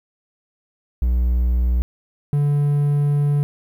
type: tone pair in turn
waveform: triangle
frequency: 60.9 / 144.85 Hz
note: B1 / D3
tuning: -24 / -24 cents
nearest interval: octave + minor third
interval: 1500 cents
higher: second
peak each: -13 dBFS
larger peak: neither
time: 1.02-1.82 / 2.33-3.43 s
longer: second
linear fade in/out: 0 ms
effects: 9-bit